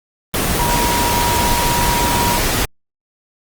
sine tone in noise, 956 Hz, A#5, 43 cents sharp, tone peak -18 dBFS, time 0.59-2.38 s, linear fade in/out 0 ms, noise pink, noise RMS -17 dBFS, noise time 0.34-2.65 s, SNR -4 dB, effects Opus 24 kbps

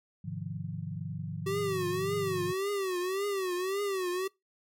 sine chord, F minor seventh, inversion first, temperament equal with one note detuned, 103.83 / 130.81 / 152.89 / 174.61 Hz, Ab2 / C3 / Eb3 / F3, 0 / 0 / -30 / 0 cents, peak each -40 / -43 / -38 / -39 dBFS, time 0.24-2.53 s, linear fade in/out 10 ms
square tone with vibrato, 380.8 Hz, F#4, 50 cents sharp, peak -30 dBFS, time 1.46-4.28 s, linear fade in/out 10 ms, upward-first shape triangle, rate 1.8 Hz, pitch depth 140 cents each way
effects noise-tail reverb RT60 0.2 s tail -24 dB re dry + MP3 64 kbps

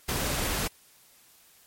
pink noise, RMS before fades -29 dBFS, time 0.08-0.68 s, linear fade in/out 10 ms, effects white hiss -58 dBFS RMS until 1.66 s + MP3 64 kbps

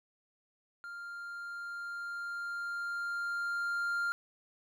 triangle tone with level ramp, 1396.9 Hz, F6, in tune, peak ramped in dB -40 to -28 dBFS, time 0.84-4.12 s, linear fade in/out 0 ms, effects none

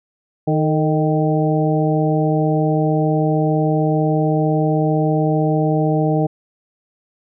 harmonic tone with a mistuned harmonic, 155.56 Hz, D#3, in tune, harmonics 1 / 2 / 3 / 4 / 5, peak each -17 / -20 / -22 / -23 / -24 dBFS, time 0.47-6.27 s, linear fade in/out 10 ms, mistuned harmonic 3, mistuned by -51 cents, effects none

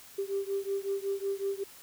sine beating tone pair, 392 / 397.4 Hz, G4 / G4, 0 / +24 cents, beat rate 5.4 Hz, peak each -32 / -33 dBFS, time 0.18-1.64 s, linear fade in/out 10 ms, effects tanh soft clip ceiling -22 dBFS + white hiss -52 dBFS RMS until 1.82 s

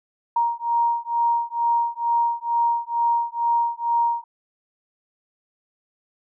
sine beating tone pair, 937 / 939.2 Hz, A#5 / A#5, +9 / +13 cents, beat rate 2.2 Hz, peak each -22 / -22 dBFS, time 0.36-4.24 s, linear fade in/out 5 ms, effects none

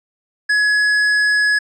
triangle tone with hard clipping, 1687 Hz, G#6, 27 cents sharp, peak -14 dBFS, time 0.49-1.59 s, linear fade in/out 10 ms, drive 11 dB, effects resampled to 32000 Hz

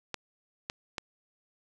clicks, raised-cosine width 0.2 ms, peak -16 dBFS, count 3, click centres 0.143 / 0.699 / 0.982 s, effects none

